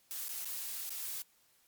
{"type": "noise with dropouts", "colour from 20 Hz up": "blue", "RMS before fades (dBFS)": -40, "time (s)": [0.11, 1.22], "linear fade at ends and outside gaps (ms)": 0, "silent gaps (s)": [[0.283, 0.291], [0.446, 0.455], [0.894, 0.905]], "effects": ["white hiss -69 dBFS RMS until 1.67 s", "MP3 96 kbps"]}